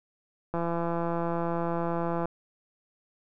click train, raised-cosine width 1 ms, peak -17 dBFS, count 291, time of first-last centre 0.54-2.256 s, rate 169 Hz, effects none

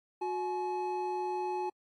triangle tone pair together, 364.5 / 850 Hz, F#4 / G#5, -26 / +40 cents, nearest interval octave + minor third, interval 1466 cents, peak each -33 / -32 dBFS, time 0.21-1.7 s, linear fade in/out 10 ms, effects AAC 64 kbps

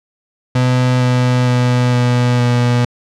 35% pulse tone with pitch steps, 126.2 / 125.04 / 123.89 / 122.75 / 121.62 Hz, B2 / B2 / B2 / B2 / B2, +38 / +22 / +6 / -10 / -26 cents, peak -9 dBFS, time 0.55-2.85 s, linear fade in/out 5 ms, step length 460 ms, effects low-pass 6000 Hz 12 dB/octave

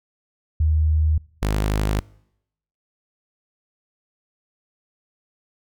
sine / sawtooth tone pair in turn, 77.7 / 51.86 Hz, D#2 / G#1, -2 / -2 cents, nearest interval perfect fifth, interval 700 cents, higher first, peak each -15 dBFS, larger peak neither, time 0.6-1.18 / 1.42-2 s, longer neither, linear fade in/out 5 ms, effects noise-tail reverb RT60 0.8 s tail -24 dB re dry

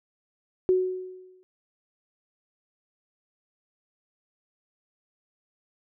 sine tone with exponential decay, 370 Hz, F#4, in tune, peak -16 dBFS, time 0.69-1.43 s, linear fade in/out 0 ms, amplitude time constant 160 ms, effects none

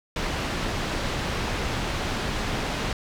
pink low-pass noise, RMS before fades -28 dBFS, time 0.16-2.93 s, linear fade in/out 2 ms, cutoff 4500 Hz, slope 12 dB/octave, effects none

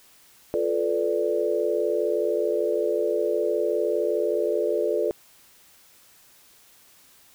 sine chord, B half-diminished seventh, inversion second, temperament equal with one note detuned, 349.2 / 434.4 / 493.9 / 587.3 Hz, F4 / A4 / B4 / D5, 0 / -22 / 0 / 0 cents, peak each -28 / -25 / -28 / -27 dBFS, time 0.54-5.11 s, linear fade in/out 0 ms, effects white hiss -55 dBFS RMS until 7.34 s

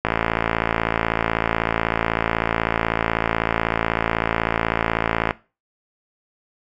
click train, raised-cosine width 0.5 ms, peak -3 dBFS, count 296, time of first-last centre 0.05-5.308 s, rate 56.1 Hz, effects noise-tail reverb RT60 0.3 s tail -18 dB re dry

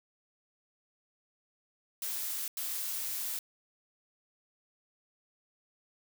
blue noise bursts at uneven times, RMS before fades -36 dBFS, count 2, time 2.02-2.48 / 2.57-3.39 s, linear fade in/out 2 ms, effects none

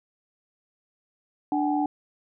sine tone cluster, 294.8 / 756 / 837 Hz, D4 / F#5 / G#5, +7 / +37 / +13 cents, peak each -24 / -27 / -30 dBFS, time 1.52-1.86 s, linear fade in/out 2 ms, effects none

